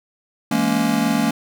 square chord, A# half-diminished seventh, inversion second, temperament just, 167.82 / 209.8 / 233.1 / 279.7 Hz, E3 / G#3 / A#3 / C#4, +31 / +18 / 0 / +16 cents, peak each -27 / -23 / -21 / -23 dBFS, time 0.51-1.31 s, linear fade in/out 5 ms, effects none

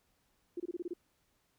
sine tone bursts, 349.2 Hz, F4, in tune, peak -35 dBFS, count 7, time 0.57-0.936 s, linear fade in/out 5 ms, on 30 ms, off 26 ms, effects pink hiss -75 dBFS RMS until 1.58 s

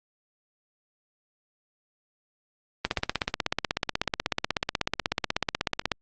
click train, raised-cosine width 0.2 ms, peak -6 dBFS, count 51, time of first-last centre 2.85-5.917 s, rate 16.3 Hz, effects low-pass 5000 Hz 12 dB/octave + Opus 24 kbps

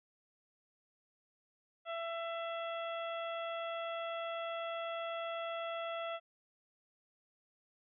harmonic tone, 668 Hz, E5, 23 cents sharp, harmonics 1 / 2 / 3 / 4 / 5, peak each -39 / -43 / -50 / -50 / -50 dBFS, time 1.85-6.2 s, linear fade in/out 50 ms, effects none

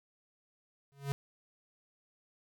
square tone with exponential growth, 139.7 Hz, C#3, 14 cents sharp, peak -29 dBFS, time 0.92-1.12 s, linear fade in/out 0 ms, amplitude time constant 43 ms, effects none

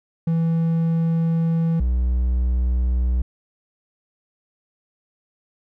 triangle tone pair in turn, 164.81 / 61.73 Hz, E3 / B1, 0 / 0 cents, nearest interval octave + perfect fourth, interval 1700 cents, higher first, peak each -15 dBFS, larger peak neither, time 0.27-1.8 / 1.8-3.22 s, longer first, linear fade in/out 5 ms, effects none

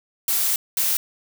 blue noise bursts at uneven times, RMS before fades -21 dBFS, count 2, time 0.28-0.56 / 0.77-0.97 s, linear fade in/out 2 ms, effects none

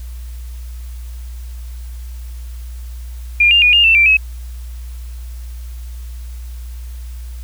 sine tone with pitch steps, 2408 / 2802 / 2453 / 2822 / 2671 / 2351 / 2566 Hz, D7 / F7 / D#7 / F7 / E7 / D7 / E7, +43 / +5 / -25 / +17 / +22 / +1 / -47 cents, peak -7 dBFS, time 3.4-4.17 s, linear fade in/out 5 ms, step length 110 ms, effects added 60 Hz sine -26 dBFS peak until 7.43 s + white hiss -46 dBFS RMS until 7.43 s

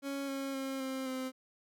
30% pulse tone with pitch steps, 277.2 / 272.8 / 268.4 / 264.1 / 259.8 Hz, C#4 / C#4 / C4 / C4 / C4, 0 / -28 / +44 / +16 / -12 cents, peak -33 dBFS, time 0.02-1.32 s, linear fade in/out 50 ms, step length 260 ms, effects none

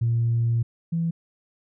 sine tone pair in turn, 116.54 / 166.58 Hz, A#2 / E3, 0 / +18 cents, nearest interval tritone, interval 618 cents, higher second, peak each -18 / -21 dBFS, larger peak first, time 0.01-0.63 / 0.92-1.11 s, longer first, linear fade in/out 10 ms, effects tanh soft clip ceiling -15 dBFS

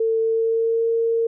sine tone with pitch glide, 449.3 to 458.2 Hz, A4 to A#4, +36 to -30 cents, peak -17 dBFS, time 0-1.27 s, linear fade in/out 5 ms, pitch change +34 cents, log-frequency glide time 0.21-0.89 s, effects none

